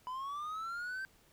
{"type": "linear sweep", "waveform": "triangle", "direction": "up", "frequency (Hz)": [993, 1571], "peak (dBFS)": -36, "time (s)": [0.07, 1.05], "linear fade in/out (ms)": 0, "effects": ["pink hiss -66 dBFS RMS until 1.32 s"]}